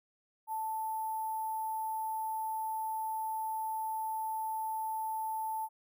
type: tone with sample-and-hold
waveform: sine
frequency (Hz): 880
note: A5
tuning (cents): 0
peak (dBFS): -33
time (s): 0.47-5.69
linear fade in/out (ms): 50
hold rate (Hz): 11025
effects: none